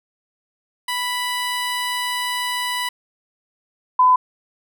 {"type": "tone pair in turn", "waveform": ["15% pulse", "sine"], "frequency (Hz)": [987.8, 1008.6], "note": ["B5", "B5"], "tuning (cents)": [0, 36], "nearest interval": "unison", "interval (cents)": 36, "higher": "second", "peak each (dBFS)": [-15, -10], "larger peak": "second", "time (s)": [[0.88, 2.89], [3.99, 4.16]], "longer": "first", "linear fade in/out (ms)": 5, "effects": []}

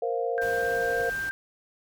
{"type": "chord", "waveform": "sine", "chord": "Bb suspended second", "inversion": "none", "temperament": "equal", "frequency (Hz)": [466.2, 523.3, 698.5], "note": ["Bb4", "C5", "F5"], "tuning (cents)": [0, 0, 0], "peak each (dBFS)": [-28, -31, -31], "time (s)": [0.02, 1.1], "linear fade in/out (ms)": 5}
{"type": "tone", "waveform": "sine", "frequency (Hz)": 1575, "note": "G6", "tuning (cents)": 8, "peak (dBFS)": -28, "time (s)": [0.38, 1.31], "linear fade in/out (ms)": 0}
{"type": "noise", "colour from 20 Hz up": "pink", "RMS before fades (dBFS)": -42, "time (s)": [0.41, 1.3], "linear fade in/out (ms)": 10}
{"effects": []}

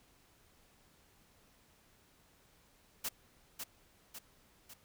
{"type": "noise with echo", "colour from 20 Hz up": "white", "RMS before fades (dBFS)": -37, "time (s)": [3.04, 3.09], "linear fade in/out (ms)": 10, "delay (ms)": 550, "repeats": 3, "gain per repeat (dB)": -5, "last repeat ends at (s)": 4.74, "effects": ["pink hiss -67 dBFS RMS until 4.84 s"]}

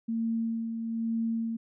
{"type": "tone with tremolo", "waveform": "sine", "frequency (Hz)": 227.5, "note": "A#3", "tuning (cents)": -42, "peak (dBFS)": -26, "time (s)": [0.08, 1.57], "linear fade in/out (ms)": 10, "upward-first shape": "sine", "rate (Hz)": 1.1, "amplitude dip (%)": 45, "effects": []}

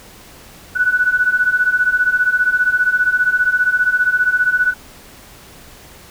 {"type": "beating tone pair", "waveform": "sine", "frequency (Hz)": [1473, 1488], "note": ["F#6", "F#6"], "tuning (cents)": [-8, 9], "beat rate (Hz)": 15, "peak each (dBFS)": [-17, -14], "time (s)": [0.75, 4.74], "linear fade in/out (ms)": 20, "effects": ["pink hiss -41 dBFS RMS until 6.1 s"]}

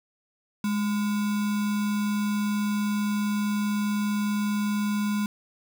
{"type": "tone with sample-and-hold", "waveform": "sine", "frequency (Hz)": 207.7, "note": "G#3", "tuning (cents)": 0, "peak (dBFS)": -23, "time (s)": [0.64, 5.26], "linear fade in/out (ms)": 2, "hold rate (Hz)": 1225, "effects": []}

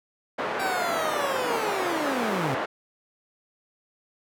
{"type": "band-pass noise", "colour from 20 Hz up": "pink", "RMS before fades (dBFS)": -29, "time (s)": [0.38, 2.66], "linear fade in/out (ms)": 10, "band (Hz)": [450, 1600], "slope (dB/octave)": 12}
{"type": "linear sweep", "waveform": "25% pulse", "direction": "down", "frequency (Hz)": [784, 123.47], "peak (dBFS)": -24, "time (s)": [0.59, 2.55], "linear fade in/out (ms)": 10}
{"effects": []}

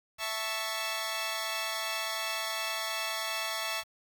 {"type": "chord", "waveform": "10% pulse", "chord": "A major", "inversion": "second", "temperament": "equal", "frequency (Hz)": [659.3, 880, 1108.7], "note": ["E5", "A5", "C#6"], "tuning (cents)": [0, 0, 0], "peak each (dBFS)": [-27, -29, -28], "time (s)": [0.18, 3.84], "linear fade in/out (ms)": 50, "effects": ["9-bit"]}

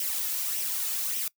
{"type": "noise with flanger", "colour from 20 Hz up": "blue", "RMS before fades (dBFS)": -30, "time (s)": [0, 1.28], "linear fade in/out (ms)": 2, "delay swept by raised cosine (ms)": [0.34, 2.34], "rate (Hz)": 1.7, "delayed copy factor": 0.55, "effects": ["noise-tail reverb RT60 0.1 s tail -22 dB re dry"]}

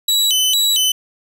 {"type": "tone with vibrato", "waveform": "sawtooth", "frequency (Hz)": 3437, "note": "A7", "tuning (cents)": -41, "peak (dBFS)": -10, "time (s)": [0.08, 0.92], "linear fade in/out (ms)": 5, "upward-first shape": "square", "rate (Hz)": 2.2, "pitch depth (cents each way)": 220, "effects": []}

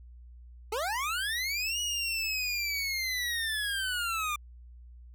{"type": "linear two-way sweep", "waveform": "25% pulse", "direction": "up then down", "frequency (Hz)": [404.2, 2919, 1185], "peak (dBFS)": -26, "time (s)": [0.72, 4.36], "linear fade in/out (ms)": 5, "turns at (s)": 1.8, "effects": ["added 60 Hz sine -47 dBFS peak until 5.14 s"]}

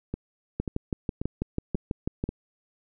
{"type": "two click trains", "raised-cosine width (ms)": 3, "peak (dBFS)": [-17, -14], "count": [5, 11], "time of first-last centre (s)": [[0.14, 2.291], [0.6, 2.239]], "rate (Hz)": [1.86, 6.1], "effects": []}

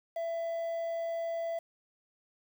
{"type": "tone with quantisation", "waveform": "triangle", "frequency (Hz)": 667, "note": "E5", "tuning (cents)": 20, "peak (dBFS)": -30, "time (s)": [0.16, 1.59], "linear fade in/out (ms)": 5, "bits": 9, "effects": []}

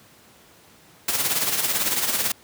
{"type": "noise with tremolo", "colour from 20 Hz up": "white", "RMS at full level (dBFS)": -21, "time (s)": [1.08, 2.32], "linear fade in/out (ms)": 5, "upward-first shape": "sine", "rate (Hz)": 18, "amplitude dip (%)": 55, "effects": ["pink hiss -52 dBFS RMS until 2.43 s", "high-pass 100 Hz 12 dB/octave"]}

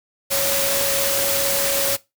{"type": "tone in noise", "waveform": "sine", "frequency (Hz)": 554.4, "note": "C#5", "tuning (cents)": 0, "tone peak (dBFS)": -24, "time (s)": [0.3, 1.97], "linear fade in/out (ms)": 20, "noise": "white", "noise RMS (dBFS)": -21, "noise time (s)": [0.3, 1.97], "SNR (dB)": -6, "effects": ["noise-tail reverb RT60 0.2 s tail -19 dB re dry"]}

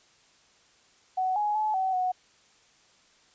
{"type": "tone with pitch steps", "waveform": "sine", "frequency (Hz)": [747, 836, 858, 758, 736], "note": ["F#5", "G#5", "A5", "F#5", "F#5"], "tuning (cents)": [16, 11, -44, 42, -9], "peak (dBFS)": -24, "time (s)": [1.17, 2.12], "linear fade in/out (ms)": 10, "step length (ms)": 190, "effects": ["white hiss -61 dBFS RMS until 3.34 s", "resampled to 16000 Hz"]}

